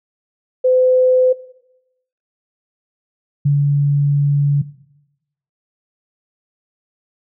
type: tone pair in turn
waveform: sine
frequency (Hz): 510 / 143.11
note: C5 / D3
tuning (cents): -44 / -44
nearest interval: octave + minor seventh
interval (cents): 2200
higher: first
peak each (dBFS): -10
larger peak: neither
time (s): 0.64-1.33 / 3.45-4.62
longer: second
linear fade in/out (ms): 10
effects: noise-tail reverb RT60 0.9 s tail -18 dB re dry